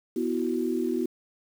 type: chord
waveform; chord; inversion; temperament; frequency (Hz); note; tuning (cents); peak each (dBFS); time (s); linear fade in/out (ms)
sine; B suspended fourth; none; equal; 246.9 / 329.6 / 370; B3 / E4 / F#4; 0 / 0 / 0; -29; 0.16-1.06; 5
effects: 8-bit